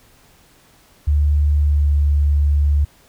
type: tone with pitch glide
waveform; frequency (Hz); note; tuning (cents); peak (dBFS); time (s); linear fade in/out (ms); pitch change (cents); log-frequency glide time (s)
sine; 73.5 to 72.61; D2 to D2; +2 to -19; -12; 1.07-2.85; 10; -21; 1.61-1.89
effects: pink hiss -52 dBFS RMS until 3.08 s